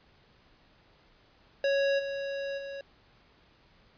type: tone with level steps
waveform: square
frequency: 554.4 Hz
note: C#5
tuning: in tune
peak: -25 / -33 / -38 dBFS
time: 1.64-2.81 s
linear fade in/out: 2 ms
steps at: 1.98 / 2.57 s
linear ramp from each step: 20 ms
effects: pink hiss -62 dBFS RMS until 3.97 s + resampled to 11025 Hz